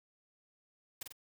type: noise with echo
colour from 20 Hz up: white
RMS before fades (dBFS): -41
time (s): 1.01-1.03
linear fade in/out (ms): 5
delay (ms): 47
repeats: 2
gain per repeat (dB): -4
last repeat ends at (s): 1.124
effects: none